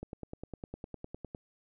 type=click train; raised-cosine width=2 ms; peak=-27 dBFS; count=14; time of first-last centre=0.03-1.348 s; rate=9.86 Hz; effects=none